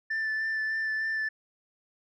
sine tone with vibrato, 1765 Hz, A6, 5 cents sharp, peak -25 dBFS, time 0.1-1.29 s, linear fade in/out 10 ms, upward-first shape sine, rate 3.3 Hz, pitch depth 15 cents each way, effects tanh soft clip ceiling -26 dBFS

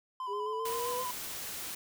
triangle tone with vibrato, 1010 Hz, B5, 39 cents sharp, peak -33 dBFS, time 0.2-1.11 s, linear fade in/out 2 ms, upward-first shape square, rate 7.6 Hz, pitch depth 34 cents each way
sine linear sweep, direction up, 399.7 to 506 Hz, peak -35 dBFS, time 0.27-1.05 s, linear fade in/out 50 ms
white noise, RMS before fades -40 dBFS, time 0.65-1.75 s, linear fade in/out 5 ms
effects none

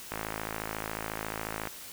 click train, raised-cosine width 0.5 ms, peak -18 dBFS, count 85, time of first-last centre 0.12-1.673 s, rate 54.1 Hz, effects white hiss -45 dBFS RMS until 1.92 s

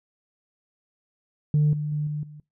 sine tone with level steps, 149.6 Hz, D3, 32 cents sharp, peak -15 / -25 / -23 / -26 / -40 dBFS, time 1.54-2.4 s, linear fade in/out 2 ms, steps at 1.73 / 1.92 / 2.07 / 2.23 s, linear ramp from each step 2 ms, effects noise-tail reverb RT60 0.2 s tail -22 dB re dry + tanh soft clip ceiling -14 dBFS

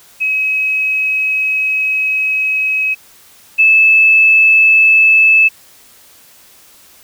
sine tone pair in turn, 2552 / 2615 Hz, D#7 / E7, +43 / -15 cents, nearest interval unison, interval 42 cents, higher second, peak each -12 / -5 dBFS, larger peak second, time 0.2-2.95 / 3.58-5.49 s, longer first, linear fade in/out 20 ms, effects white hiss -44 dBFS RMS until 7.03 s

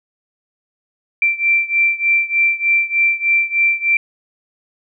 sine beating tone pair, 2349 / 2352.3 Hz, D7 / D7, 0 / +2 cents, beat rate 3.3 Hz, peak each -15 / -17 dBFS, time 1.22-3.97 s, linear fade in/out 2 ms, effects none

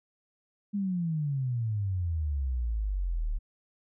sine exponential sweep, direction down, 207.7 to 35.78 Hz, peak -27 dBFS, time 0.73-3.39 s, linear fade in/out 20 ms, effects none

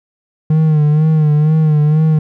triangle tone with vibrato, 153.5 Hz, D#3, 23 cents flat, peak -6 dBFS, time 0.5-2.19 s, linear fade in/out 5 ms, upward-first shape sine, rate 2.1 Hz, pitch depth 54 cents each way, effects none

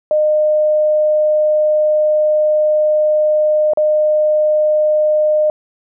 sine tone with dropouts, 610 Hz, D#5, 34 cents flat, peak -10 dBFS, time 0.11-5.5 s, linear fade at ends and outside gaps 1 ms, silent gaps 3.735-3.773 s, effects none

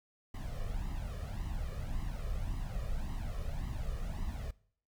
brown noise with flanger, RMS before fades -37 dBFS, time 0.34-4.51 s, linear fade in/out 5 ms, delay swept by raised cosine 1 to 1.7 ms, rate 1.8 Hz, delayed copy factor +0.75, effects noise-tail reverb RT60 0.6 s tail -22 dB re dry

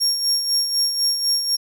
35% pulse tone with tremolo, 5550 Hz, F8, 12 cents flat, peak -13 dBFS, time 0-1.57 s, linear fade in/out 20 ms, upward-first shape sine, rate 4 Hz, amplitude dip 55%, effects none

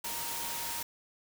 sine tone in noise, 932.3 Hz, A#5, in tune, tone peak -43 dBFS, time 0.04-0.83 s, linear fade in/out 5 ms, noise white, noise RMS -37 dBFS, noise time 0.04-0.83 s, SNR -9 dB, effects none

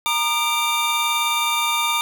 square tone cluster, 931 / 1215 / 2340 / 3626 Hz, A#5 / D#6 / D7 / A#7, -2 / -42 / -7 / -49 cents, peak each -25 dBFS, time 0.06-2.01 s, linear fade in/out 0 ms, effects none

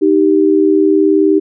sine tone pair together, 311.1 / 390.7 Hz, D#4 / G4, 0 / -6 cents, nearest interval major third, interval 394 cents, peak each -10 dBFS, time 0.01-1.4 s, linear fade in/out 20 ms, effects none

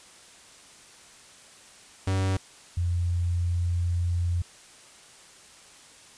45% pulse / sine tone pair in turn, 95.4 / 87.16 Hz, G2 / F2, -47 / -3 cents, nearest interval major second, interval 156 cents, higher first, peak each -23 dBFS, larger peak neither, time 2.07-2.37 / 2.77-4.42 s, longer second, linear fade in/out 5 ms, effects white hiss -51 dBFS RMS until 6.17 s + resampled to 22050 Hz

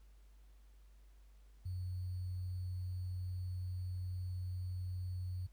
sine tone with sample-and-hold, 91.2 Hz, F#2, 24 cents flat, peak -38 dBFS, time 1.65-5.47 s, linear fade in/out 10 ms, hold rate 4410 Hz, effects added 50 Hz sine -58 dBFS peak until 5.52 s + pink hiss -75 dBFS RMS until 5.52 s

